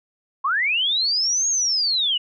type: linear two-way sweep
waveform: sine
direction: up then down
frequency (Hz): 1015 to 6640 to 2838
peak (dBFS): -18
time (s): 0.44-2.18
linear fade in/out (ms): 10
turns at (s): 1.48
effects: none